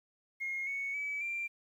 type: tone with pitch steps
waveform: sine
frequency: 2147 / 2218 / 2290 / 2366 Hz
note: C7 / C#7 / D7 / D7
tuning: +44 / 0 / -44 / +12 cents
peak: -33 dBFS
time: 0.4-1.48 s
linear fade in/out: 20 ms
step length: 270 ms
effects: tanh soft clip ceiling -29 dBFS + 11-bit